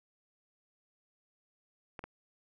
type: clicks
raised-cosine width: 0.5 ms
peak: -27 dBFS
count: 2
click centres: 1.992 / 2.04 s
effects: none